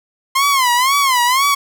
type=tone with vibrato; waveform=sawtooth; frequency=1046.5 Hz; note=C6; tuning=in tune; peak=-8 dBFS; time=0.35-1.55 s; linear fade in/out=10 ms; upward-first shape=sine; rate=2 Hz; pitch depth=150 cents each way; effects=none

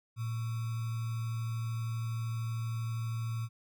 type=tone with sample-and-hold; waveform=sine; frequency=114.1 Hz; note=A#2; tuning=37 cents flat; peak=-32 dBFS; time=0.16-3.49 s; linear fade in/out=50 ms; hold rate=1225 Hz; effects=none

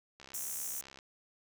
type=click train; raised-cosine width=0.2 ms; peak=-33 dBFS; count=54; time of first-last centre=0.2-0.989 s; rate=67.2 Hz
type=high-pass noise; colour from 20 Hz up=pink; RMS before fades=-39 dBFS; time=0.34-0.81 s; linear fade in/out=2 ms; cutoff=5700 Hz; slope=96 dB/octave
effects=none

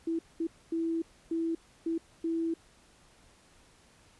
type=tone bursts at uneven times; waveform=sine; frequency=329.6 Hz; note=E4; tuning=in tune; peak=-28 dBFS; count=6; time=0.07-0.19 / 0.4-0.47 / 0.72-1.02 / 1.31-1.55 / 1.86-1.98 / 2.24-2.54 s; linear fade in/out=5 ms; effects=pink hiss -61 dBFS RMS until 4.19 s + resampled to 24000 Hz

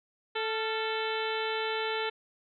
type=harmonic tone with a mistuned harmonic; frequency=440 Hz; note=A4; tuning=in tune; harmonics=1 / 2 / 3 / 4 / 5 / 6 / 7 / 8 / 9; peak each=-33 / -36 / -38 / -39 / -40 / -41 / -41 / -42 / -43 dBFS; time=0.35-2.1 s; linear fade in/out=10 ms; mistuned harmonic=3; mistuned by=+69 cents; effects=none

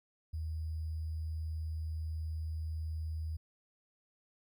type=tone with sample-and-hold; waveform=sine; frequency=79.3 Hz; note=D#2; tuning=33 cents sharp; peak=-35 dBFS; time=0.33-3.37 s; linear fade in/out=10 ms; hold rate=4900 Hz; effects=none

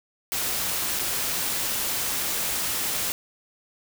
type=noise with dropouts; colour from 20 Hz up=white; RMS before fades=-27 dBFS; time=0.32-3.12 s; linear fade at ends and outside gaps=0 ms; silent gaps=0.99-0.994 s; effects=none

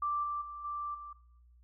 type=tone with level steps; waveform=sine; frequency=1174.7 Hz; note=D6; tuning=in tune; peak=-30 / -33 / -41 / -35 / -43 dBFS; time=0.02-1.13 s; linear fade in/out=5 ms; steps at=0.23 / 0.41 / 0.64 / 0.94 s; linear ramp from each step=10 ms; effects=noise-tail reverb RT60 0.8 s tail -18 dB re dry + added 60 Hz sine -58 dBFS peak until 1.63 s

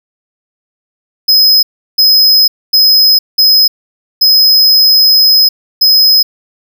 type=tone bursts at uneven times; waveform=square; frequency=5080 Hz; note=D#8; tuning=35 cents sharp; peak=-4 dBFS; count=6; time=1.28-1.63 / 1.98-2.48 / 2.73-3.19 / 3.38-3.68 / 4.21-5.49 / 5.81-6.23 s; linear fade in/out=10 ms; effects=none

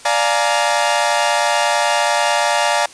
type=chord; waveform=sawtooth; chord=Bb dominant seventh; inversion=first; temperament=equal with one note detuned; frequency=587.3 / 698.5 / 843.2 / 932.3 Hz; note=D5 / F5 / Ab5 / Bb5; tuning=0 / 0 / +26 / 0 cents; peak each=-16 dBFS; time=0.05-2.86 s; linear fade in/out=5 ms; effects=white hiss -40 dBFS RMS until 2.93 s + resampled to 22050 Hz

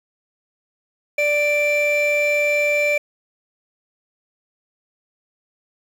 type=tone pair together; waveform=triangle; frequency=587.3 / 2351 Hz; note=D5 / D7; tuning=0 / +1 cents; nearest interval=2 octaves; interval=2401 cents; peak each=-16 dBFS; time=1.18-2.98 s; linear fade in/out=5 ms; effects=tanh soft clip ceiling -10 dBFS + 7-bit

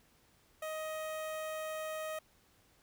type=tone with notch filter; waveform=sawtooth; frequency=627 Hz; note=D#5; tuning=13 cents sharp; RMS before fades=-40 dBFS; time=0.62-2.19 s; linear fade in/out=5 ms; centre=4700 Hz; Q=1.5; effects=pink hiss -68 dBFS RMS until 2.82 s

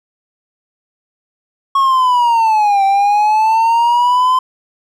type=linear two-way sweep; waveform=triangle; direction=down then up; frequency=1102 to 778 to 1031 Hz; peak=-7 dBFS; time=1.75-4.39 s; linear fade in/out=5 ms; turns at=2.84 s; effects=none

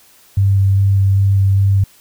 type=tone with vibrato; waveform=sine; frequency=98 Hz; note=G2; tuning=in tune; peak=-9 dBFS; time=0.37-1.84 s; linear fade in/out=5 ms; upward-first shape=square; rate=2.5 Hz; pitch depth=8 cents each way; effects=white hiss -48 dBFS RMS until 2 s

